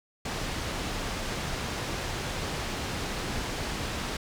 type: low-pass noise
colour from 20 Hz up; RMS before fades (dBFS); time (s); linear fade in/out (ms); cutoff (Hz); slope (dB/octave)
pink; -33; 0.25-4.17; 5; 6400; 12
effects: none